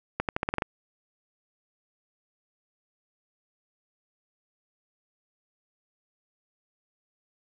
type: accelerating click train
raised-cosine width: 0.5 ms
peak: -11 dBFS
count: 8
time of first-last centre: 0.2-0.622 s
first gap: 88 ms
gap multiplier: 0.87
effects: none